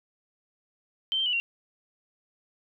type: tone with pitch steps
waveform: sine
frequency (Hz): 3116 / 3142 / 2953 / 2756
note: G7 / G7 / F#7 / F7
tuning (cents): -11 / +3 / -4 / -24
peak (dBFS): -24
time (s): 1.12-1.4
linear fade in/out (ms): 0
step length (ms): 70
effects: none